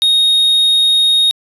triangle tone, 3729 Hz, A#7, in tune, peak -7 dBFS, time 0.02-1.31 s, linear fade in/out 0 ms, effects resampled to 32000 Hz

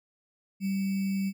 sine tone with sample-and-hold, 194.5 Hz, G3, 13 cents flat, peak -26 dBFS, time 0.6-1.33 s, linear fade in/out 50 ms, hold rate 2450 Hz, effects none

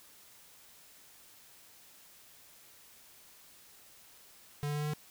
square tone with pitch steps, 145.9 / 147.08 / 148.28 / 149.48 / 150.7 Hz, D3 / D3 / D3 / D3 / D3, -11 / +3 / +17 / +31 / +45 cents, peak -33 dBFS, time 4.63-4.935 s, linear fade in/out 0 ms, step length 61 ms, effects white hiss -58 dBFS RMS until 5.1 s

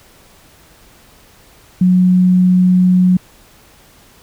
sine tone, 182.4 Hz, F#3, 24 cents flat, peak -7 dBFS, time 1.81-3.17 s, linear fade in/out 5 ms, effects pink hiss -46 dBFS RMS until 4.22 s

